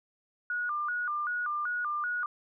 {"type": "tone with vibrato", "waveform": "sine", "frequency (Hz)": 1318.5, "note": "E6", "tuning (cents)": 0, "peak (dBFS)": -29, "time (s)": [0.5, 2.26], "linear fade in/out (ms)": 2, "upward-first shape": "square", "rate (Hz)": 2.6, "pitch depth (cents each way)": 170, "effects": []}